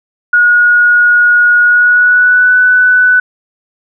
sine tone with pitch glide, 1447 to 1493.7 Hz, F#6 to F#6, -39 to +16 cents, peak -4 dBFS, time 0.33-3.2 s, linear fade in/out 5 ms, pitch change +55 cents, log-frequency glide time 1.62-2.56 s, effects none

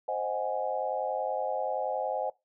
sine chord, Ab dominant seventh, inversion first, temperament equal, 523.3 / 622.3 / 740 / 830.6 Hz, C5 / Eb5 / Gb5 / Ab5, 0 / 0 / 0 / 0 cents, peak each -34 dBFS, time 0.08-2.3 s, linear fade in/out 5 ms, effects noise-tail reverb RT60 0.2 s tail -21 dB re dry

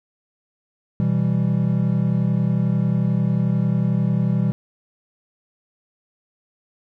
triangle chord, E minor, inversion second, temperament equal with one note detuned, 124.83 / 164.81 / 196 Hz, B2 / E3 / G3, +19 / 0 / 0 cents, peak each -19 / -19 / -20 dBFS, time 1-4.52 s, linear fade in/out 0 ms, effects none

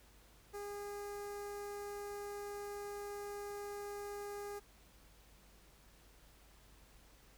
sawtooth tone with notch filter, 408 Hz, G#4, 31 cents flat, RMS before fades -45 dBFS, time 0.53-4.6 s, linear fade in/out 20 ms, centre 3200 Hz, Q 0.77, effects added 50 Hz sine -64 dBFS peak until 7.37 s + pink hiss -65 dBFS RMS until 7.37 s

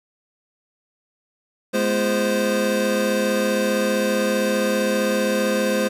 square tone cluster, 210.4 / 245.7 / 341.8 / 408.7 / 520 Hz, G#3 / B3 / F4 / G#4 / C5, +23 / -9 / -37 / -28 / -11 cents, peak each -24 / -31 / -30 / -30 / -22 dBFS, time 1.73-5.89 s, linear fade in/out 20 ms, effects resampled to 32000 Hz + 9-bit

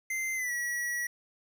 square tone with pitch glide, 2079 to 1928.6 Hz, C7 to B6, -12 to -42 cents, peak -31 dBFS, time 0.1-1.07 s, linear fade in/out 5 ms, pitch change -130 cents, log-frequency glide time 0.35-0.52 s, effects 10-bit

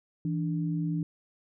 sine tone pair together, 163.88 / 293.7 Hz, E3 / D4, -10 / 0 cents, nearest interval minor seventh, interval 1010 cents, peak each -28 / -33 dBFS, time 0.25-1.03 s, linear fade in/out 2 ms, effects none

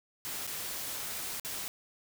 white noise with dropouts, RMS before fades -38 dBFS, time 0.25-1.68 s, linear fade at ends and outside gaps 0 ms, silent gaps 0.468-0.475 / 1.398-1.448 s, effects none

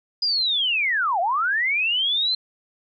sine linear two-way sweep, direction down then up, 4978 to 661 to 4155 Hz, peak -19 dBFS, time 0.22-2.35 s, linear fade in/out 5 ms, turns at 1.2 s, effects none

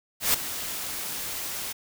white noise with ADSR envelope, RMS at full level -20 dBFS, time 0.2-1.73 s, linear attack 140 ms, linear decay 7 ms, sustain -13 dB, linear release 13 ms, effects none

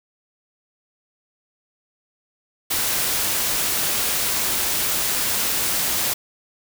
white noise, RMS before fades -22 dBFS, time 2.7-6.14 s, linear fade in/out 10 ms, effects none

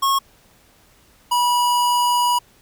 square tone pair in turn, 1092 / 972.9 Hz, C#6 / B5, -26 / -26 cents, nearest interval major second, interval 200 cents, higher first, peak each -16 dBFS, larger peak neither, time 0.02-0.19 / 1.31-2.39 s, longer second, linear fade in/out 10 ms, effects pink hiss -54 dBFS RMS until 2.61 s

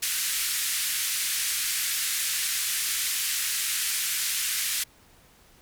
white band-pass noise, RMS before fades -28 dBFS, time 0.02-4.84 s, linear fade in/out 10 ms, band 1600 to 13000 Hz, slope 24 dB/octave, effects pink hiss -57 dBFS RMS until 5.61 s

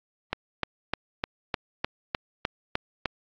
click train, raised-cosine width 0.3 ms, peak -9 dBFS, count 10, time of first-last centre 0.33-3.057 s, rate 3.3 Hz, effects low-pass 5000 Hz 12 dB/octave + AAC 64 kbps

